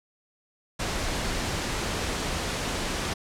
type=noise; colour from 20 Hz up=pink; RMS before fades=-29 dBFS; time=0.79-3.14 s; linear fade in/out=10 ms; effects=low-pass 8000 Hz 12 dB/octave